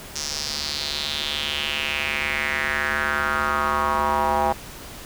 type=tone with band-pass filter sweep; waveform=square; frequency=73.42 Hz; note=D2; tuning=in tune; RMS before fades=-24 dBFS; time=0.15-4.53 s; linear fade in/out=10 ms; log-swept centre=5800 to 820 Hz; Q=3.9; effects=pink hiss -39 dBFS RMS until 5.05 s